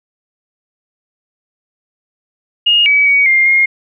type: tone with pitch steps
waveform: sine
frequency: 2853 / 2281 / 2252 / 2113 / 2136 Hz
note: F7 / C#7 / C#7 / C7 / C7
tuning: +36 / +49 / +27 / +16 / +35 cents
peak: -7 dBFS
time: 2.66-3.66 s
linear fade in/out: 10 ms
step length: 200 ms
effects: none